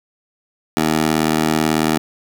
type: tone with high-pass filter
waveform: 15% pulse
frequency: 78.3 Hz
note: D#2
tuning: 11 cents sharp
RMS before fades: -17 dBFS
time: 0.77-1.98 s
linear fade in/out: 0 ms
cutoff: 270 Hz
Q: 0.99
effects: none